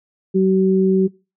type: tone pair together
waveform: sine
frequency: 189.51 / 379.9 Hz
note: F#3 / F#4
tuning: +42 / +46 cents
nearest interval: octave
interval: 1204 cents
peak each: -15 dBFS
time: 0.34-1.08 s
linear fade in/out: 20 ms
effects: noise-tail reverb RT60 0.3 s tail -23 dB re dry